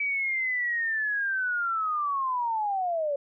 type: linear sweep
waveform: sine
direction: down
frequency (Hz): 2297 to 554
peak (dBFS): -25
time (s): 0-3.16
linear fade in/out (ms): 5
effects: none